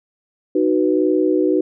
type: chord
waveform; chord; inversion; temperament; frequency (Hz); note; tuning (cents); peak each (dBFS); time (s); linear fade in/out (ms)
sine; B major; first; just; 308.7 / 370.4 / 493.9; D#4 / F#4 / B4; -14 / +2 / 0; -17 / -17 / -21; 0.55-1.61; 5
effects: none